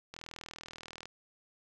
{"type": "click train", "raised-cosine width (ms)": 0.2, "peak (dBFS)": -27, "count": 38, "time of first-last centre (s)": [0.14, 1.056], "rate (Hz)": 40.4, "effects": []}